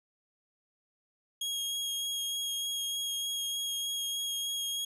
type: tone with vibrato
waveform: sawtooth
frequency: 3279 Hz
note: G#7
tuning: 23 cents flat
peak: -29 dBFS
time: 1.41-4.85 s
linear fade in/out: 5 ms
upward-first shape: sine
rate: 3.3 Hz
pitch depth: 10 cents each way
effects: resampled to 32000 Hz